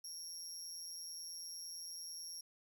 30% pulse tone with amplitude modulation, 5588 Hz, F8, in tune, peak -38 dBFS, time 0.04-2.41 s, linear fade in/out 5 ms, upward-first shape sine, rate 169 Hz, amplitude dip 80%, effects none

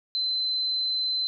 sine tone, 4061 Hz, B7, 48 cents sharp, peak -24 dBFS, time 0.15-1.27 s, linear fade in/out 0 ms, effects none

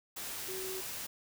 sine tone in noise, 376.9 Hz, F#4, 32 cents sharp, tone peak -40 dBFS, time 0.48-0.81 s, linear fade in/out 10 ms, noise white, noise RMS -41 dBFS, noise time 0.16-1.07 s, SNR -2 dB, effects none

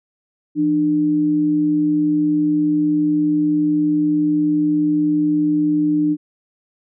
sine tone pair together, 168.37 / 300 Hz, E3 / D4, +37 / +37 cents, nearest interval minor seventh, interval 1000 cents, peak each -26 / -14 dBFS, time 0.55-6.17 s, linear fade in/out 50 ms, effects none

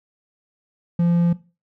triangle tone, 171.9 Hz, F3, 27 cents flat, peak -13 dBFS, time 0.99-1.33 s, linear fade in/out 5 ms, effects noise-tail reverb RT60 0.3 s tail -17 dB re dry

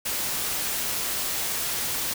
white noise, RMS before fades -28 dBFS, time 0.05-2.14 s, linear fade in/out 10 ms, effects none

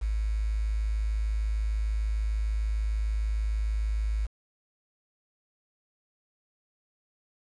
sine tone with quantisation, 53.3 Hz, G#1, 46 cents sharp, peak -25 dBFS, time 0.01-4.27 s, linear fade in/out 20 ms, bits 8, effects resampled to 22050 Hz

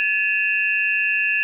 sine tone cluster, 1716 / 2530 / 2725 Hz, A6 / D#7 / F7, -44 / +28 / -43 cents, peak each -22 dBFS, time 0-1.43 s, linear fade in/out 0 ms, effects none

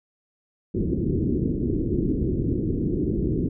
white low-pass noise, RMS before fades -24 dBFS, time 0.74-3.49 s, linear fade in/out 10 ms, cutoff 380 Hz, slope 48 dB/octave, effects none

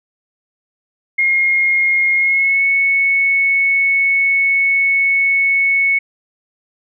sine tone with pitch glide, 2142 to 2209 Hz, C7 to C#7, +40 to -7 cents, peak -11 dBFS, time 1.18-5.99 s, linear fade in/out 10 ms, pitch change +53 cents, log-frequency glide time 2.15-2.63 s, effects none

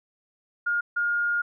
sine tone bursts at uneven times, 1420 Hz, F6, 28 cents sharp, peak -22 dBFS, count 2, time 0.66-0.81 / 0.96-1.42 s, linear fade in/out 10 ms, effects none

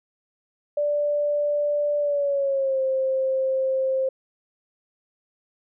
sine tone with pitch glide, 586 to 528.1 Hz, D5 to C5, -4 to +16 cents, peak -20 dBFS, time 0.77-4.09 s, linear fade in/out 5 ms, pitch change -180 cents, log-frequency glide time 1.99-2.81 s, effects none

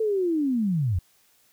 sine linear sweep, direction down, 449.8 to 78.7 Hz, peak -21 dBFS, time 0-0.99 s, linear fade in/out 5 ms, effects white hiss -62 dBFS RMS until 1.52 s

